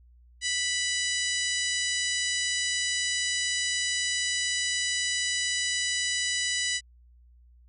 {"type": "harmonic tone", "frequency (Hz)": 987, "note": "B5", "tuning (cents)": -1, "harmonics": [2, 3, 4, 5, 6, 7, 8, 9], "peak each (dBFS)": [-31, -33, -34, -35, -36, -36, -37, -38], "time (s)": [0.41, 6.81], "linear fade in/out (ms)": 50, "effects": ["added 60 Hz sine -53 dBFS peak until 7.68 s"]}